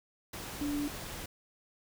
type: tone in noise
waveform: sine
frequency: 290.6 Hz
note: D4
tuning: 18 cents flat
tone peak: -31 dBFS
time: 0.61-0.88 s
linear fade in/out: 5 ms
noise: pink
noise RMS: -42 dBFS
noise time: 0.33-1.26 s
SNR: +8 dB
effects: none